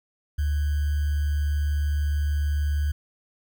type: tone with sample-and-hold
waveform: sine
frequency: 73.42 Hz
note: D2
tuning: in tune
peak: -21 dBFS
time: 0.38-2.92 s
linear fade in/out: 10 ms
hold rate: 1575 Hz
effects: none